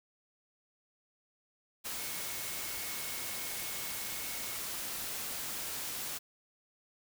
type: tone in noise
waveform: sine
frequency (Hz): 2188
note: C#7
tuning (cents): -23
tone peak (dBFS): -50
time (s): 1.97-4.57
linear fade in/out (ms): 20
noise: white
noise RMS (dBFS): -39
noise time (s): 1.84-6.19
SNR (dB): -14
effects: none